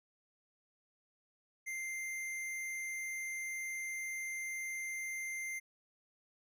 square tone, 2093 Hz, C7, in tune, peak -39 dBFS, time 1.66-5.6 s, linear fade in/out 20 ms, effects resampled to 32000 Hz

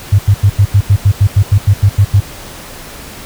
sine tone bursts, 100 Hz, G2, 35 cents sharp, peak -3 dBFS, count 14, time 0.12-2.204 s, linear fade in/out 10 ms, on 69 ms, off 86 ms, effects pink hiss -30 dBFS RMS until 3.25 s

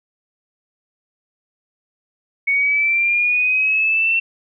sine linear sweep, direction up, 2217 to 2705 Hz, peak -14 dBFS, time 2.47-4.2 s, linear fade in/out 10 ms, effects none

